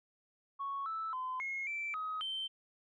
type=tone with pitch steps; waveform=sine; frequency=1108 / 1315 / 1024 / 2161 / 2334 / 1264 / 3108 Hz; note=C#6 / E6 / C6 / C#7 / D7 / D#6 / G7; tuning=-1 / -5 / -38 / -45 / -11 / +27 / -16 cents; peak=-35 dBFS; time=0.59-2.48 s; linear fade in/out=20 ms; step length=270 ms; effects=tanh soft clip ceiling -31 dBFS